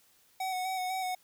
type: tone with vibrato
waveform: square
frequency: 746 Hz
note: F#5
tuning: 14 cents sharp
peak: -32 dBFS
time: 0.4-1.15 s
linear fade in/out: 5 ms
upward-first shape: square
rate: 4 Hz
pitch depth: 23 cents each way
effects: white hiss -65 dBFS RMS until 1.23 s